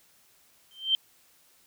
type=tone with exponential growth; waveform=sine; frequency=3129 Hz; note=G7; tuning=4 cents flat; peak=-17 dBFS; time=0.71-0.95 s; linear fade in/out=1 ms; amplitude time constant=51 ms; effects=white hiss -62 dBFS RMS until 1.66 s